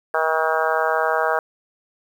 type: harmonic tone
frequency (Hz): 159.5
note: D#3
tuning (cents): +43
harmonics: 3 / 4 / 5 / 6 / 7 / 8 / 9 / 10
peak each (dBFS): -25 / -23 / -25 / -27 / -27 / -27 / -27 / -27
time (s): 0.14-1.39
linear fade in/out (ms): 2
effects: 8-bit